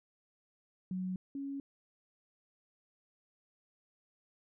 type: tone pair in turn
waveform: sine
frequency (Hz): 185 / 277.2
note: F#3 / C#4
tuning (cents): 0 / 0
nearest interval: perfect fifth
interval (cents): 700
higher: second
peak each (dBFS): -34 / -37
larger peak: first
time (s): 0.91-1.16 / 1.35-1.6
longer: neither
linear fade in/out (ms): 2
effects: none